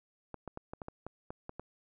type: clicks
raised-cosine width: 1 ms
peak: -27 dBFS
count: 10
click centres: 0.343 / 0.477 / 0.574 / 0.735 / 0.818 / 0.884 / 1.066 / 1.305 / 1.494 / 1.596 s
effects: none